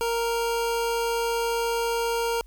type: tone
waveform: 25% pulse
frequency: 465.2 Hz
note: A#4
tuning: 4 cents flat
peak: -20 dBFS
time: 0.01-2.41 s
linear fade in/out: 0 ms
effects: added 45 Hz sine -45 dBFS peak until 2.46 s + white hiss -65 dBFS RMS until 2.46 s